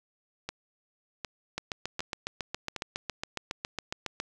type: two click trains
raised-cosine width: 0.2 ms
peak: -15 / -17 dBFS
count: 20 / 4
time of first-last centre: 1.58-4.201 / 0.49-2.763 s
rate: 7.25 / 1.32 Hz
effects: none